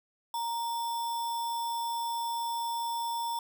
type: tone with sample-and-hold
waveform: sine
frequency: 932.3 Hz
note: A#5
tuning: in tune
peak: -30 dBFS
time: 0.34-3.39 s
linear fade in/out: 2 ms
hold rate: 4410 Hz
effects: none